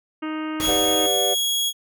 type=harmonic tone; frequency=311.1 Hz; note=D#4; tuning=in tune; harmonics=1 / 2 / 3 / 4 / 5 / 6 / 7 / 8 / 9 / 10; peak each=-26 / -39 / -39 / -35 / -40 / -44 / -42 / -48 / -42 / -52 dBFS; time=0.22-1.07 s; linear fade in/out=10 ms
type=noise with exponential decay; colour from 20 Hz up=pink; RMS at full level=-28 dBFS; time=0.6-1.71 s; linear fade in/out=0 ms; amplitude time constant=240 ms
type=tone; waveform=sawtooth; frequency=3322 Hz; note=G#7; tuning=in tune; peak=-17 dBFS; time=0.6-1.73 s; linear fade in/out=50 ms
type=chord; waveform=triangle; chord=G major seventh; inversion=none; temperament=equal with one note detuned; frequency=392 / 493.9 / 587.3 / 728.1 Hz; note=G4 / B4 / D5 / F#5; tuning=0 / 0 / 0 / -28 cents; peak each=-25 dBFS; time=0.67-1.35 s; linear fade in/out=20 ms
effects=none